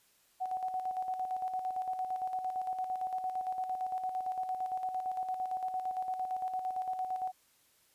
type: tone with tremolo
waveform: sine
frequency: 745 Hz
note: F#5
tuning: 12 cents sharp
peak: -31 dBFS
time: 0.4-7.32 s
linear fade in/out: 20 ms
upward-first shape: square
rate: 8.8 Hz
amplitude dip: 50%
effects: white hiss -68 dBFS RMS until 7.94 s + resampled to 32000 Hz